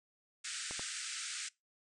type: band-pass noise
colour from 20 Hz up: white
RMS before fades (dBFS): -42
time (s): 0.44-1.49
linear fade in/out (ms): 10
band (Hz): 1300 to 9100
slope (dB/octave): 96
type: clicks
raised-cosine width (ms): 1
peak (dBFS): -31 / -30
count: 2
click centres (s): 0.71 / 0.795
effects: noise-tail reverb RT60 0.2 s tail -22 dB re dry